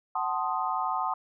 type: chord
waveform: sine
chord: F# diminished seventh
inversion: none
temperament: equal with one note detuned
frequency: 747.7 / 880 / 1046.5 / 1244.5 Hz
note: F#5 / A5 / C6 / Eb6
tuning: +18 / 0 / 0 / 0 cents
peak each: -32 dBFS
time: 0.15-1.14 s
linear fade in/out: 5 ms
effects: none